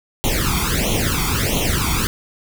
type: noise with flanger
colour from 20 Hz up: pink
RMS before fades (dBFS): -19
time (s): 0.24-2.07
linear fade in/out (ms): 0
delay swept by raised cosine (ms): 0.3 to 0.89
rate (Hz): 1.5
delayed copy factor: +1
effects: none